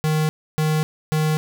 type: tone bursts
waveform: square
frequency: 155.1 Hz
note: D#3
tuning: 5 cents flat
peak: -18 dBFS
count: 3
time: 0.04-1.37 s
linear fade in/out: 0 ms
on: 250 ms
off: 290 ms
effects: none